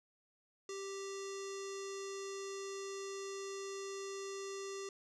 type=tone with low-pass filter; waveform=square; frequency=392 Hz; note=G4; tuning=in tune; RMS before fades=-44 dBFS; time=0.69-4.89 s; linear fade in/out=2 ms; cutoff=6500 Hz; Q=3.8; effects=none